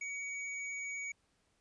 square tone, 2254 Hz, C#7, 28 cents sharp, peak -39 dBFS, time 0.01-1.12 s, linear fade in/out 5 ms, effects pink hiss -75 dBFS RMS until 1.6 s + resampled to 22050 Hz

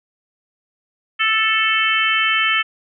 harmonic tone, 440 Hz, A4, in tune, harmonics 3 / 4 / 5 / 6 / 7, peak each -21 / -21 / -21 / -21 / -21 dBFS, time 1.19-2.63 s, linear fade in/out 20 ms, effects none

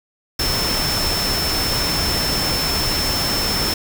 sine tone in noise, 5320 Hz, E8, 15 cents sharp, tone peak -21 dBFS, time 0.39-3.74 s, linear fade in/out 5 ms, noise pink, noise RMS -22 dBFS, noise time 0.39-3.74 s, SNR -2 dB, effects none

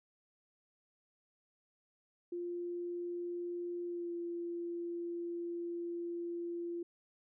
sine tone with pitch glide, 349.2 to 343.6 Hz, F4 to F4, 0 to -28 cents, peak -37 dBFS, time 2.32-6.83 s, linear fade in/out 5 ms, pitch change -28 cents, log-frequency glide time 3.85-4.13 s, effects none

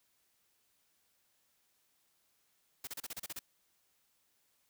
white noise bursts, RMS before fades -42 dBFS, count 9, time 2.84-3.392 s, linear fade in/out 5 ms, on 32 ms, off 33 ms, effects white hiss -75 dBFS RMS until 4.69 s

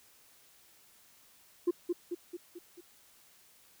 sine tone with echo, 349.2 Hz, F4, in tune, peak -22 dBFS, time 1.67-1.71 s, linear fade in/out 10 ms, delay 220 ms, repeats 5, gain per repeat -5 dB, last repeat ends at 2.81 s, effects tanh soft clip ceiling -23 dBFS + white hiss -62 dBFS RMS until 3.8 s

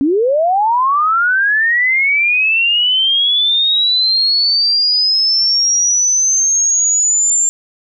sine linear sweep, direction up, 261.2 to 7350 Hz, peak -10 dBFS, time 0.01-7.49 s, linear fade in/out 0 ms, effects none

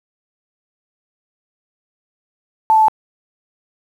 sine tone with pitch steps, 880 / 874.4 / 868.9 Hz, A5 / A5 / A5, 0 / -11 / -22 cents, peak -8 dBFS, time 2.7-2.883 s, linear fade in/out 0 ms, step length 61 ms, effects 7-bit

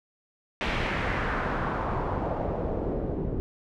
pink noise with low-pass filter sweep, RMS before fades -29 dBFS, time 0.61-3.4 s, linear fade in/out 0 ms, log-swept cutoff 2700 to 360 Hz, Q 1.7, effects none

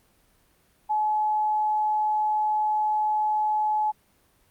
sine tone, 853 Hz, G#5, 46 cents sharp, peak -21 dBFS, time 0.89-3.92 s, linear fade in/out 20 ms, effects pink hiss -63 dBFS RMS until 4.5 s + Opus 32 kbps

